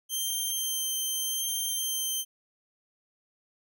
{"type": "tone with vibrato", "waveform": "10% pulse", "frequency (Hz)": 3136, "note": "G7", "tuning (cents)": 0, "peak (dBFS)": -21, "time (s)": [0.09, 2.25], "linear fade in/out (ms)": 50, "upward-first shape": "sine", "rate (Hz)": 0.83, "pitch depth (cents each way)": 11, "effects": []}